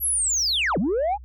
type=linear two-way sweep; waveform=sine; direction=down then up; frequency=11840 to 152.1 to 862 Hz; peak=-18 dBFS; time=0-1.18 s; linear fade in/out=50 ms; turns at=0.78 s; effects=tanh soft clip ceiling -18 dBFS + added 62 Hz sine -39 dBFS peak until 1.24 s